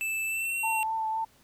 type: tone with pitch glide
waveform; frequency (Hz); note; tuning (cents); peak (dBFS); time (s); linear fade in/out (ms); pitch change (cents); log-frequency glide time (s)
square; 2637 to 2733; E7 to F7; 0 to -38; -29; 0.01-0.83; 0; +62; 0.26-0.59
type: tone with vibrato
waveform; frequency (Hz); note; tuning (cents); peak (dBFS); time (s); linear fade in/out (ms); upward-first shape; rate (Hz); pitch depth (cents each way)
sine; 885; A5; +10; -27; 0.63-1.25; 10; triangle; 3.9; 23
effects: pink hiss -61 dBFS RMS until 1.43 s